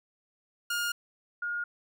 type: tone pair in turn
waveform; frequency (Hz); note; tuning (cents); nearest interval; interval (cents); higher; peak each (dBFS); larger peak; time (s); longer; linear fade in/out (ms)
sawtooth / sine; 1418 / 1426.2; F6 / F6; +26 / +36; unison; 10; second; -25 / -30; first; 0.7-0.92 / 1.42-1.64; neither; 5
effects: none